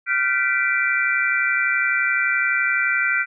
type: chord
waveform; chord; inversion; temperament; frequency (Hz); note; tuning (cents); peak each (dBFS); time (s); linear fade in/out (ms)
sine; G dominant seventh; third; equal with one note detuned; 1396.9 / 1528.6 / 1975.5 / 2349; F6 / G6 / B6 / D7; 0 / -44 / 0 / 0; -23; 0.06-3.26; 50
effects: none